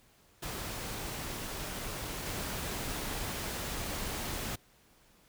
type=noise with level steps; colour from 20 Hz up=pink; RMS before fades=-39 / -37 dBFS; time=0.42-4.56 s; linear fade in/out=10 ms; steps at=2.26 s; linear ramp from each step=2 ms; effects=pink hiss -64 dBFS RMS until 5.28 s